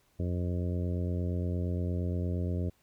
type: harmonic tone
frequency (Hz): 88.6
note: F2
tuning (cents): +25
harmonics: 1 / 2 / 3 / 4 / 5 / 6 / 7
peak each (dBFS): -30 / -36 / -40 / -42 / -44 / -46 / -47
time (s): 0.19-2.7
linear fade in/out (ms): 10
effects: pink hiss -69 dBFS RMS until 2.82 s